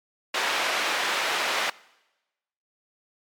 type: band-pass noise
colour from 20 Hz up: white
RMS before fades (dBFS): -26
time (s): 0.34-1.7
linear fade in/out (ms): 5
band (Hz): 490 to 2800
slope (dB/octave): 12
effects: noise-tail reverb RT60 1.0 s tail -22 dB re dry + MP3 96 kbps